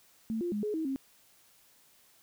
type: tone with pitch steps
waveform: sine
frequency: 223 / 349.2 / 207.9 / 421.4 / 319.5 / 268.9 Hz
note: A3 / F4 / G#3 / G#4 / D#4 / C4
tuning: +23 / 0 / +2 / +25 / +46 / +47 cents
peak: -30 dBFS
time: 0.3-0.96 s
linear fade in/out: 0 ms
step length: 110 ms
effects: white hiss -63 dBFS RMS until 2.22 s